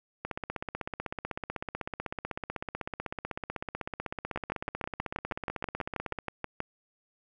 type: two click trains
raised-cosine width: 0.5 ms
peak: -19 / -17 dBFS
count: 96 / 15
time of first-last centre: 0.25-6.188 / 4.36-6.604 s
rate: 16 / 6.24 Hz
effects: none